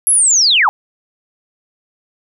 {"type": "linear sweep", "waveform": "sine", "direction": "down", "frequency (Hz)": [11320, 744], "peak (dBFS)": -8, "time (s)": [0.07, 0.69], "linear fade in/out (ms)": 0, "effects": []}